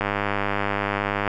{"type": "click train", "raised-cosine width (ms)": 0.5, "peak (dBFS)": -8, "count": 129, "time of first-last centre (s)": [0.01, 1.277], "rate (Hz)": 101, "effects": []}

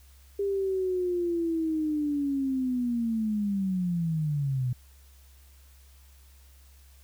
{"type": "linear sweep", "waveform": "sine", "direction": "down", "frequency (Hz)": [402.4, 121.9], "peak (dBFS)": -25, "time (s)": [0.39, 4.73], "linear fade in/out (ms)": 5, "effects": ["added 67 Hz sine -52 dBFS peak until 7.03 s", "white hiss -61 dBFS RMS until 7.03 s"]}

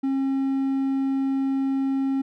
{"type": "tone", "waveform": "triangle", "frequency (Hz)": 270, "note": "C#4", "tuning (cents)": -45, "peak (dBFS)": -19, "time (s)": [0.03, 2.22], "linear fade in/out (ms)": 10, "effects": []}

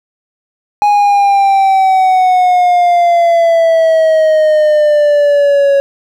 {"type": "exponential sweep", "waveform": "triangle", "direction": "down", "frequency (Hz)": [830.6, 554.4], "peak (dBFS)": -4, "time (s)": [0.82, 5.8], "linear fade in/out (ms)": 0, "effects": []}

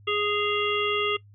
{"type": "harmonic tone with a mistuned harmonic", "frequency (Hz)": 415.3, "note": "G#4", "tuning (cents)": 0, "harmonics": [1, 3, 5, 7, 8], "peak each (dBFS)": [-27, -29, -32, -28, -32], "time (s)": [0.07, 1.17], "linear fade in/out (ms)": 10, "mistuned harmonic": 7, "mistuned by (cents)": -74, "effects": ["noise-tail reverb RT60 0.1 s tail -21 dB re dry", "added 102 Hz sine -49 dBFS peak until 1.34 s"]}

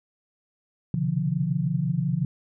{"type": "tone cluster", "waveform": "sine", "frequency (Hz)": [127.2, 135.7, 148.1, 173.9], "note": ["C3", "C#3", "D3", "F3"], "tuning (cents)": [-48, -36, 15, -7], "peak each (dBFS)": [-30, -34, -26, -26], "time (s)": [0.94, 2.25], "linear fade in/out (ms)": 2, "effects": []}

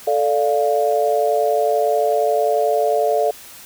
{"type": "chord", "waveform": "sine", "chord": "D minor", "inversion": "second", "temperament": "equal", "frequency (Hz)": [440, 587.3, 698.5], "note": ["A4", "D5", "F5"], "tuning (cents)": [0, 0, 0], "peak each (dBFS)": -19, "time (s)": [0.07, 3.31], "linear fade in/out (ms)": 5, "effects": ["white hiss -40 dBFS RMS until 3.65 s"]}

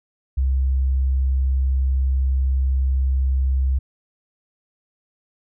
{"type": "tone", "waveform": "sine", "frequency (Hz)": 66, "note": "C2", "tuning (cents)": 16, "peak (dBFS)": -16, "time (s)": [0.37, 3.79], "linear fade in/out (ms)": 10, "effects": []}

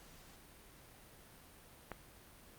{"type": "click", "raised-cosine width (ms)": 0.5, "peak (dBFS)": -27, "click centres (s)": 1.917, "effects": ["pink hiss -59 dBFS RMS until 2.58 s", "Opus 48 kbps"]}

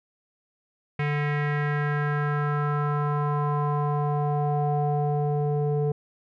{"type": "tone with low-pass filter sweep", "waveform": "square", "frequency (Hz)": 146.83, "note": "D3", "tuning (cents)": 0, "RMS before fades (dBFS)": -25, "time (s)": [0.99, 5.92], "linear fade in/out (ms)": 5, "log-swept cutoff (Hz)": [2200, 530], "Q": 3.8, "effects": []}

